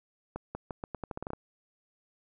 accelerating click train, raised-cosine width 1 ms, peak -22 dBFS, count 12, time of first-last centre 0.36-1.334 s, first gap 190 ms, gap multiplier 0.83, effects none

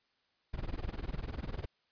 brown noise with tremolo, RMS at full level -34 dBFS, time 0.53-1.66 s, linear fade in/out 10 ms, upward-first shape triangle, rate 20 Hz, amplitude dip 100%, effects white hiss -75 dBFS RMS until 1.91 s + resampled to 11025 Hz

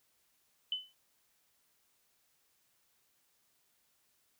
sine tone with exponential decay, 3020 Hz, F#7, 35 cents sharp, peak -29 dBFS, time 0.72-0.93 s, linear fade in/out 2 ms, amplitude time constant 44 ms, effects white hiss -74 dBFS RMS until 4.39 s

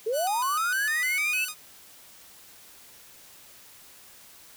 sine linear sweep, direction up, 417 to 2676 Hz, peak -24 dBFS, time 0.06-1.45 s, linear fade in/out 10 ms
5% pulse tone with vibrato, 1357 Hz, E6, 50 cents sharp, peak -21 dBFS, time 0.12-1.55 s, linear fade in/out 50 ms, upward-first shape square, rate 3.3 Hz, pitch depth 160 cents each way
effects white hiss -51 dBFS RMS until 4.56 s

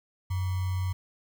sine tone with sample-and-hold, 92.5 Hz, F#2, in tune, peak -26 dBFS, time 0.3-0.93 s, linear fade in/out 10 ms, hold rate 1050 Hz, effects none

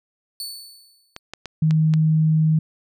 sawtooth tone with exponential decay, 4468 Hz, C#8, 13 cents sharp, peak -24 dBFS, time 0.4-1.19 s, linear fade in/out 1 ms, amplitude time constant 170 ms
clicks, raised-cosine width 0.2 ms, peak -15 dBFS, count 5, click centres 1.164 / 1.336 / 1.457 / 1.709 / 1.938 s
sine tone, 157.2 Hz, D#3, 18 cents sharp, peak -14 dBFS, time 1.62-2.59 s, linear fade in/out 5 ms
effects none

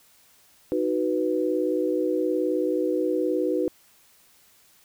sine chord, B major, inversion first, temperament equal, 311.1 / 370 / 493.9 Hz, D#4 / F#4 / B4, 0 / 0 / 0 cents, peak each -26 dBFS, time 0.72-3.68 s, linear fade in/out 0 ms, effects white hiss -58 dBFS RMS until 4.84 s

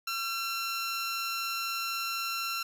15% pulse tone with amplitude modulation, 1358 Hz, F6, 49 cents flat, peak -23 dBFS, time 0.07-2.63 s, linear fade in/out 5 ms, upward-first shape sine, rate 236 Hz, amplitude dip 35%, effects none

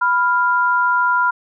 sine tone pair together, 988.7 / 1396.9 Hz, B5 / F6, +2 / 0 cents, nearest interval tritone, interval 598 cents, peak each -16 dBFS, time 0.01-1.31 s, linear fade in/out 10 ms, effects none

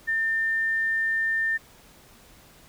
sine tone, 1800 Hz, A6, 39 cents sharp, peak -22 dBFS, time 0.07-1.58 s, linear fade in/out 20 ms, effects pink hiss -53 dBFS RMS until 2.68 s

